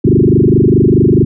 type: tone with frequency modulation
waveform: sine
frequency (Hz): 245.6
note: B3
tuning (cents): -9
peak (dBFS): -5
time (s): 0.04-1.25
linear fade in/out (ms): 10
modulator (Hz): 24.7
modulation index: 6.1
effects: none